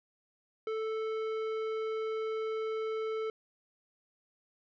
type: tone with tanh clipping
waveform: triangle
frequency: 440 Hz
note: A4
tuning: in tune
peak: -34 dBFS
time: 0.67-3.3 s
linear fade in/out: 2 ms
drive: 17 dB
effects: none